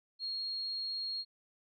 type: tone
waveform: sine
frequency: 4271 Hz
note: C8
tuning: 35 cents sharp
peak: -35 dBFS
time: 0.19-1.25 s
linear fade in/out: 50 ms
effects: none